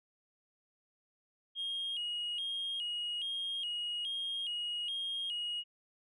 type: tone with vibrato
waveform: sine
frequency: 3059 Hz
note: G7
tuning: 43 cents flat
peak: -33 dBFS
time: 1.55-5.64 s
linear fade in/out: 50 ms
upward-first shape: square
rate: 1.2 Hz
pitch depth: 100 cents each way
effects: tanh soft clip ceiling -32 dBFS